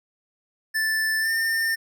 square tone with pitch glide, 1760 to 1806.3 Hz, A6 to A6, 0 to +45 cents, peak -22 dBFS, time 0.74-1.76 s, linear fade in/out 20 ms, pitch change +45 cents, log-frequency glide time 1.2-1.31 s, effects none

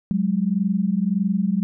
sine tone pair together, 185 / 206.7 Hz, F#3 / G#3, 0 / -8 cents, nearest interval major second, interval 192 cents, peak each -21 dBFS, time 0.11-1.63 s, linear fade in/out 0 ms, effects none

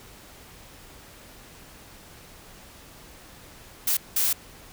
blue noise bursts at uneven times, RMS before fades -23 dBFS, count 2, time 3.87-3.97 / 4.16-4.33 s, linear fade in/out 5 ms, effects pink hiss -48 dBFS RMS until 4.72 s

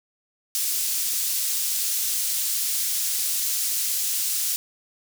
pink high-pass noise, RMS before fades -25 dBFS, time 0.55-4.56 s, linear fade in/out 0 ms, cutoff 6100 Hz, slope 12 dB/octave, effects none

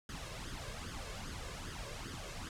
pink noise with flanger, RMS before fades -44 dBFS, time 0.09-2.49 s, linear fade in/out 2 ms, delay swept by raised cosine 0.6 to 1.9 ms, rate 2.5 Hz, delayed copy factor +0.65, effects low-pass 8000 Hz 12 dB/octave

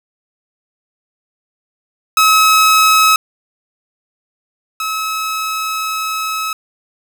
sawtooth tone pair in turn, 1284 / 1288.9 Hz, E6 / E6, -46 / -39 cents, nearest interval unison, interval 7 cents, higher second, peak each -4 / -14 dBFS, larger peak first, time 2.17-3.16 / 4.8-6.53 s, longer second, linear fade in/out 2 ms, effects none

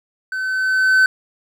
triangle tone with level ramp, 1524 Hz, G6, 49 cents flat, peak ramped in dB -20 to -7 dBFS, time 0.32-1.06 s, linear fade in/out 2 ms, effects none

